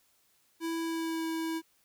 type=tone with pitch glide; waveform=square; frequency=329.6 to 325.1 Hz; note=E4 to E4; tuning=0 to -24 cents; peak=-32 dBFS; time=0.6-1.62 s; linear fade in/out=50 ms; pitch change=-24 cents; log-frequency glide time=0.81-1.25 s; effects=white hiss -69 dBFS RMS until 1.84 s